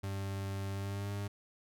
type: tone with pitch glide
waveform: 40% pulse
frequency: 98 to 101.05 Hz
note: G2 to G#2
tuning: 0 to -47 cents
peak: -35 dBFS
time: 0.03-1.28 s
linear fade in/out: 10 ms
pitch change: +53 cents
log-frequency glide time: 0.72-1.12 s
effects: none